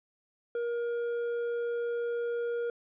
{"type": "tone with hard clipping", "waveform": "sine", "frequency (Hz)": 473, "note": "A#4", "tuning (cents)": 25, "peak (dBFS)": -31, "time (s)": [0.55, 2.7], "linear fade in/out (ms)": 2, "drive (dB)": 5, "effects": ["resampled to 8000 Hz"]}